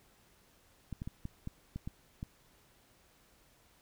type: clicks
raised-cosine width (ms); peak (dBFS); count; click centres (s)
5; -27; 8; 0.927 / 1.019 / 1.075 / 1.254 / 1.474 / 1.76 / 1.875 / 2.229
effects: pink hiss -66 dBFS RMS until 3.81 s